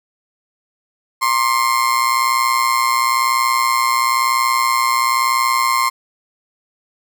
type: tone with amplitude modulation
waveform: 35% pulse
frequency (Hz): 1059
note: C6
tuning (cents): +21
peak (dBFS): -9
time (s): 1.21-5.9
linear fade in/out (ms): 20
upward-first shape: sine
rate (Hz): 121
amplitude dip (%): 70
effects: none